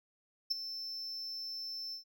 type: tone with ADSR envelope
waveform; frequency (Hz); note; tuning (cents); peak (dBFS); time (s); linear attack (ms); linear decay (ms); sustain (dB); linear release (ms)
triangle; 5320; E8; +15; -26; 0.5-2.04; 13; 18; -12; 110
effects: none